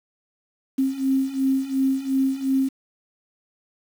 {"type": "beating tone pair", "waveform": "sine", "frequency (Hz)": [265.5, 268.3], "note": ["C4", "C4"], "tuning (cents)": [25, 44], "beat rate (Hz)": 2.8, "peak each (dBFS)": [-24, -21], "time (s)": [0.78, 2.69], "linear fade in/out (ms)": 10, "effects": ["7-bit"]}